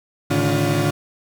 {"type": "tone cluster", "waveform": "35% pulse", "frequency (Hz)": [107.2, 142.4, 154.6, 285.1, 353.3], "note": ["A2", "C#3", "D#3", "C#4", "F4"], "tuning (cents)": [-45, 47, -11, 49, 20], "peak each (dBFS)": -22, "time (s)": [0.3, 0.91], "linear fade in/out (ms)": 10, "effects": []}